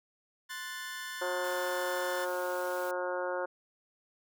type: chord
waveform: sawtooth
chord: F# diminished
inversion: second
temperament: equal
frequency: 1046.5 / 1480 / 1760 Hz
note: C6 / F#6 / A6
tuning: 0 / 0 / 0 cents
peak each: -42 / -41 / -37 dBFS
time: 0.49-2.26 s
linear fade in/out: 20 ms
type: harmonic tone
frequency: 180 Hz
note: F#3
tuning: 47 cents flat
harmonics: 2 / 3 / 4 / 5 / 6 / 7 / 8 / 9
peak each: -39 / -34 / -44 / -40 / -43 / -46 / -40 / -50 dBFS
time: 1.21-3.46 s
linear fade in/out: 10 ms
type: high-pass noise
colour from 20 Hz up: white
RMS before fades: -48 dBFS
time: 1.44-2.91 s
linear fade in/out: 0 ms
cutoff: 320 Hz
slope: 24 dB/octave
effects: none